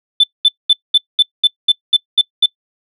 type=tone bursts; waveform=sine; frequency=3520 Hz; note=A7; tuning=in tune; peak=-4 dBFS; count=10; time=0.2-2.46 s; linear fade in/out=5 ms; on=37 ms; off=210 ms; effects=noise-tail reverb RT60 0.1 s tail -24 dB re dry + tanh soft clip ceiling -2 dBFS